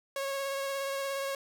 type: tone with vibrato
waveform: sawtooth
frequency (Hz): 549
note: C#5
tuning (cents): -17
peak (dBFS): -28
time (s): 0.16-1.35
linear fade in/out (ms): 2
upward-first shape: triangle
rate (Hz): 17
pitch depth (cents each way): 20
effects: none